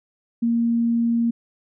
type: tone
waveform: sine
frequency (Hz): 233.1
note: A#3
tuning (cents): 0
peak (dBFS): -17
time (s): 0.42-1.31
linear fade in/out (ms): 10
effects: none